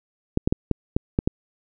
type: clicks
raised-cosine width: 3 ms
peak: -6 dBFS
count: 7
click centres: 0.374 / 0.475 / 0.525 / 0.713 / 0.965 / 1.189 / 1.275 s
effects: none